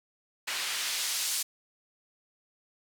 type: noise with band-pass filter sweep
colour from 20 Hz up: white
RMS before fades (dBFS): -32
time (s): 0.47-1.43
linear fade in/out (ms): 10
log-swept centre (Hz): 2100 to 6500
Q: 0.72
effects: none